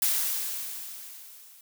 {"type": "noise with level ramp", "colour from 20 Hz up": "blue", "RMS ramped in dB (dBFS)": [-24, -53], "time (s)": [0.02, 1.61], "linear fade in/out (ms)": 2, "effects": []}